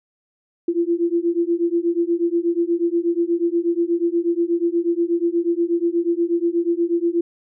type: beating tone pair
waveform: sine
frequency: 337.2 / 345.5 Hz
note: E4 / F4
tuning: +39 / -19 cents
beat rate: 8.3 Hz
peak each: -20 dBFS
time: 0.68-7.21 s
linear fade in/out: 5 ms
effects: none